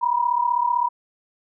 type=tone pair together; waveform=sine; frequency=956.3 / 992 Hz; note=A#5 / B5; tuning=+44 / +7 cents; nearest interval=minor second; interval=63 cents; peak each=-20 / -22 dBFS; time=0.01-0.89 s; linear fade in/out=20 ms; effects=none